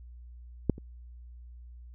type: clicks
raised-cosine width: 3 ms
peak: -10 / -30 dBFS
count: 2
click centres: 0.697 / 0.781 s
effects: added 60 Hz sine -45 dBFS peak until 1.94 s